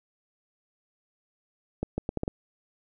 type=accelerating click train; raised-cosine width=2 ms; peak=-15 dBFS; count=6; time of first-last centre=1.83-2.279 s; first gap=150 ms; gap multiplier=0.74; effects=none